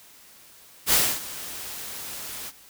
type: noise with ADSR envelope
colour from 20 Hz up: white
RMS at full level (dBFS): -18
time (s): 0.86-2.52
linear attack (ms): 61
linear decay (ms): 270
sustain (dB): -18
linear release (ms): 40
effects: white hiss -51 dBFS RMS until 2.69 s